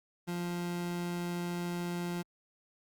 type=tone; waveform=30% pulse; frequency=174.61 Hz; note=F3; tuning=in tune; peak=-31 dBFS; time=0.27-2.23 s; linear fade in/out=20 ms; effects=Opus 48 kbps